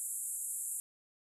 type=band-pass noise; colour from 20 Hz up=pink; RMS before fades=-39 dBFS; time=0-0.8 s; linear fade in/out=0 ms; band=7400 to 12000 Hz; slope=96 dB/octave; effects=none